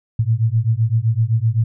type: beating tone pair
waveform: sine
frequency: 109.2 / 117 Hz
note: A2 / A#2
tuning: -13 / +7 cents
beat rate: 7.8 Hz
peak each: -17 dBFS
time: 0.19-1.64 s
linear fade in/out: 5 ms
effects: none